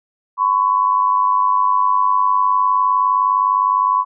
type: tone pair together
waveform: sine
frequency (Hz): 1012.3 / 1112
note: B5 / C#6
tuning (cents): +42 / +5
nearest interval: major second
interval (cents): 163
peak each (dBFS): -14 / -17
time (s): 0.37-4.05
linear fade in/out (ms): 50
effects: none